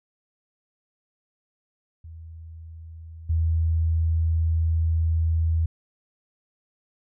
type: tone with level steps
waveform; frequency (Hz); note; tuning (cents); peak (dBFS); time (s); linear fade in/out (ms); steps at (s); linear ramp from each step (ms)
sine; 81.5; E2; -19; -38 / -19; 2.04-5.66; 5; 3.29; 10
effects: none